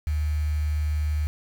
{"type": "tone with quantisation", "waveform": "sine", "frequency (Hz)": 75.6, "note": "D#2", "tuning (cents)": -49, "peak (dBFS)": -22, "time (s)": [0.07, 1.27], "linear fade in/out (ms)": 0, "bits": 7, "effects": []}